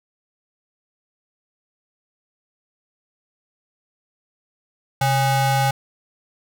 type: ring-modulated tone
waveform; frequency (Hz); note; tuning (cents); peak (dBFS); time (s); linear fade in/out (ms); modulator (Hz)
square; 343; F4; -31; -14; 5.01-5.71; 5; 475
effects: none